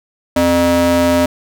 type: ring-modulated tone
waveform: square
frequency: 172.1 Hz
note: F3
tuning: 25 cents flat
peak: -8 dBFS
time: 0.36-1.26 s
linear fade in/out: 5 ms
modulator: 433 Hz
effects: none